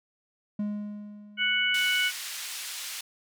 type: tone with exponential decay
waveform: triangle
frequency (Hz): 207.7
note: G#3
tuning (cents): 0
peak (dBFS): -24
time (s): 0.59-2.02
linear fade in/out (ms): 5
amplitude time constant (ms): 310
type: harmonic tone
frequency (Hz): 740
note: F#5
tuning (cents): 0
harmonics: 2 / 3 / 4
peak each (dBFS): -28 / -27 / -27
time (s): 1.37-2.12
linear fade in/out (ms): 50
type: band-pass noise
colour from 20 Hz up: pink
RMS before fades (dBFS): -37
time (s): 1.74-3.01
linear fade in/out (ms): 5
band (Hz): 2400 to 13000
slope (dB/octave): 12
effects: none